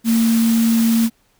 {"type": "tone in noise", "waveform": "sine", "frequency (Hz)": 228.3, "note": "A#3", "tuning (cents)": -36, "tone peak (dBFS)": -12, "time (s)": [0.04, 1.1], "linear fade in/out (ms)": 50, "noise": "white", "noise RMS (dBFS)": -27, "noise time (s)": [0.04, 1.1], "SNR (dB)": 12, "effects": ["pink hiss -60 dBFS RMS until 1.39 s"]}